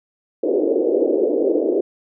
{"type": "band-pass noise", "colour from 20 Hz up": "white", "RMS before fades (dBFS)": -18, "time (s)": [0.43, 1.81], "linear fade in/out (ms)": 5, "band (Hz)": [300, 520], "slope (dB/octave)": 48, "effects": []}